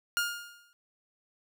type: tone with exponential decay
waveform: sawtooth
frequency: 1415 Hz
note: F6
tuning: 22 cents sharp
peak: -21 dBFS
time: 0.17-0.73 s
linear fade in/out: 0 ms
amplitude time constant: 120 ms
effects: none